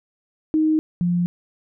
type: tone pair in turn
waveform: sine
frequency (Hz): 312.2 / 175.22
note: D#4 / F3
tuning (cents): +6 / +6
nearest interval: minor seventh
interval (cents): 1000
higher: first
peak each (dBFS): -15 / -17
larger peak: first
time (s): 0.54-0.79 / 1.01-1.26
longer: neither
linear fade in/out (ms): 0
effects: none